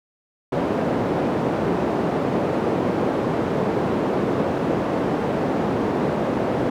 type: band-pass noise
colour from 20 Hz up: white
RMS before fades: -22 dBFS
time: 0.52-6.7 s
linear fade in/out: 5 ms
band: 150 to 490 Hz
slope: 12 dB/octave
effects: none